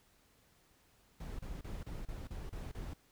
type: noise bursts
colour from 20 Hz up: brown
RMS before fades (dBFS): -43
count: 8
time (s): 1.2-2.937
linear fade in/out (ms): 5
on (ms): 190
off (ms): 31
effects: pink hiss -69 dBFS RMS until 3.11 s